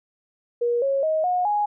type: tone with pitch steps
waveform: sine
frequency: 477.1 / 548 / 629.5 / 723.1 / 830.7 Hz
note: A#4 / C#5 / D#5 / F#5 / G#5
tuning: +40 / -20 / +20 / -40 / 0 cents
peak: -19 dBFS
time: 0.61-1.66 s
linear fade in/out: 10 ms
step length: 210 ms
effects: none